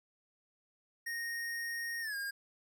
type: tone with pitch glide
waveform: square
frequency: 1859 to 1618.4 Hz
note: A#6 to G#6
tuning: -5 to -45 cents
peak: -37 dBFS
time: 1.06-2.31 s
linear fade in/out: 10 ms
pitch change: -240 cents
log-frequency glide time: 2.01-2.16 s
effects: none